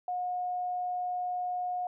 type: tone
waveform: sine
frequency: 722 Hz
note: F#5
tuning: 43 cents flat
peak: -30 dBFS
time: 0.08-1.87 s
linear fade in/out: 2 ms
effects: none